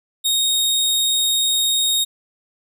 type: tone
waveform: sawtooth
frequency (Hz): 3729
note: A#7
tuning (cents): 0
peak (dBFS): -13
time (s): 0.24-2.05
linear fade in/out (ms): 20
effects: none